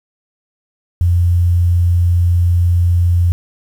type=tone; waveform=sine; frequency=87.31 Hz; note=F2; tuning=in tune; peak=-9 dBFS; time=1.01-3.32 s; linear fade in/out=0 ms; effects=7-bit